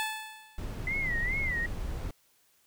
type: tone with exponential decay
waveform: 15% pulse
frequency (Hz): 870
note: A5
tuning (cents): -20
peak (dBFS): -22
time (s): 0-0.79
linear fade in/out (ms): 0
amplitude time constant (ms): 170
type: noise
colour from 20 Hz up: brown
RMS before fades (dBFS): -35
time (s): 0.58-2.11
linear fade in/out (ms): 2
type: tone with vibrato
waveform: sine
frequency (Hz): 2015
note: B6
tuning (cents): +34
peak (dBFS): -29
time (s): 0.87-1.66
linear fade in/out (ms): 2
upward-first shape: sine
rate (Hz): 2.4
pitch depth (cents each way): 140
effects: white hiss -67 dBFS RMS until 2.66 s